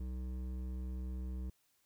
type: tone with hard clipping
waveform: sine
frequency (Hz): 63.2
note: B1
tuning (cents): +41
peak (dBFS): -40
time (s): 0-1.5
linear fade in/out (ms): 5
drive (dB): 11
effects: white hiss -75 dBFS RMS until 1.85 s